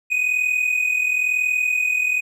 triangle tone pair together, 2489 / 2530 Hz, D#7 / D#7, 0 / +28 cents, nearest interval unison, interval 28 cents, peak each -17 / -23 dBFS, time 0.1-2.21 s, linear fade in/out 20 ms, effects none

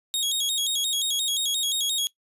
sawtooth tone with vibrato, 3520 Hz, A7, in tune, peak -20 dBFS, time 0.14-2.07 s, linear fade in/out 0 ms, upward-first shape square, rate 5.7 Hz, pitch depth 100 cents each way, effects noise-tail reverb RT60 0.1 s tail -20 dB re dry + resampled to 32000 Hz

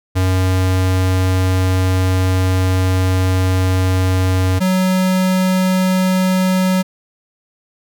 square tone pair in turn, 93 / 186 Hz, F#2 / F#3, +9 / +9 cents, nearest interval octave, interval 1200 cents, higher second, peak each -13 / -13 dBFS, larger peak neither, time 0.15-4.6 / 4.6-6.83 s, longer first, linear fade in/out 20 ms, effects none

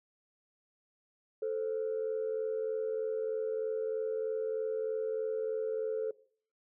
sine tone pair together, 439.8 / 523 Hz, A4 / C5, -1 / -1 cents, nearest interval minor third, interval 300 cents, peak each -31 / -37 dBFS, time 1.42-6.11 s, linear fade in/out 5 ms, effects noise-tail reverb RT60 0.5 s tail -20 dB re dry + tanh soft clip ceiling -26 dBFS

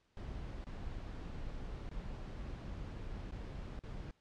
brown noise with dropouts, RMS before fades -44 dBFS, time 0.17-4.11 s, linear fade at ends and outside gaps 1 ms, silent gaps 0.642-0.668 / 1.892-1.913 / 3.311-3.322 / 3.791-3.836 s, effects pink hiss -75 dBFS RMS until 4.2 s + low-pass 5000 Hz 12 dB/octave

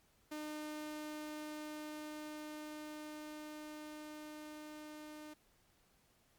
sawtooth tone with level ramp, 303.6 Hz, D#4, 42 cents flat, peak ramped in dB -38 to -45 dBFS, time 0.31-5.34 s, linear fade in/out 10 ms, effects pink hiss -72 dBFS RMS until 6.38 s + MP3 96 kbps

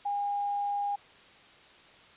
sine tone, 812 Hz, G#5, 39 cents flat, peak -28 dBFS, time 0.05-0.96 s, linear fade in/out 10 ms, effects white hiss -55 dBFS RMS until 2.16 s + resampled to 8000 Hz

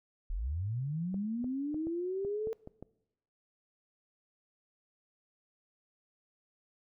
sine linear sweep, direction up, 34.11 to 450 Hz, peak -32 dBFS, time 0.3-2.53 s, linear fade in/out 0 ms
clicks, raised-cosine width 2 ms, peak -31 dBFS, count 8, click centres 1.143 / 1.443 / 1.744 / 1.87 / 2.249 / 2.472 / 2.674 / 2.826 s
effects noise-tail reverb RT60 0.9 s tail -22 dB re dry

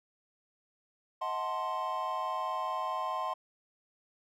triangle chord, D# diminished seventh, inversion none, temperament equal with one note detuned, 635.3 / 740 / 880 / 1046.5 Hz, D#5 / F#5 / A5 / C6, +36 / 0 / 0 / 0 cents, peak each -38 / -37 / -38 / -32 dBFS, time 1.21-3.34 s, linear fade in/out 10 ms, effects none

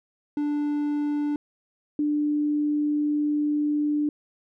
triangle / sine tone pair in turn, 293.7 / 296.4 Hz, D4 / D4, 0 / +16 cents, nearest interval unison, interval 16 cents, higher second, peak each -21 dBFS, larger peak neither, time 0.37-1.36 / 1.99-4.09 s, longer second, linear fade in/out 2 ms, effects none

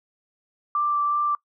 sine tone with vibrato, 1174.7 Hz, D6, in tune, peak -20 dBFS, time 0.75-1.35 s, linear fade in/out 2 ms, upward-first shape sine, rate 2.7 Hz, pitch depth 9 cents each way, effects noise-tail reverb RT60 0.1 s tail -21 dB re dry

